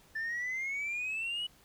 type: exponential sweep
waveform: sine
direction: up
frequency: 1760 to 2960 Hz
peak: -31 dBFS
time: 0.15-1.47 s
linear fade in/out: 10 ms
effects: tanh soft clip ceiling -31 dBFS + pink hiss -62 dBFS RMS until 1.64 s